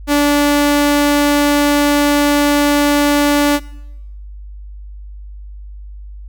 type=tone; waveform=sawtooth; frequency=290 Hz; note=D4; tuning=22 cents flat; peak=-6 dBFS; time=0.07-3.6 s; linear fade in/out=50 ms; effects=noise-tail reverb RT60 0.9 s tail -21 dB re dry + added 50 Hz sine -29 dBFS peak until 6.28 s